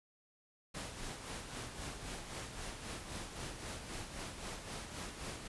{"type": "noise with tremolo", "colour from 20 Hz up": "pink", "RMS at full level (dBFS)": -43, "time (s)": [0.74, 5.48], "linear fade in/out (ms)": 10, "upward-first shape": "sine", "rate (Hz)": 3.8, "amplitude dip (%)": 50, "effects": ["resampled to 24000 Hz"]}